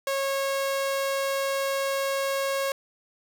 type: tone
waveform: sawtooth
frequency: 547 Hz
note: C#5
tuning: 23 cents flat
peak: -21 dBFS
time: 0.07-2.72 s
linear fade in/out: 2 ms
effects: none